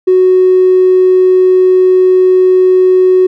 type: tone with tanh clipping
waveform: triangle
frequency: 370 Hz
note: F#4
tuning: in tune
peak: -3 dBFS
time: 0.07-3.27 s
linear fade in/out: 10 ms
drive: 1 dB
effects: none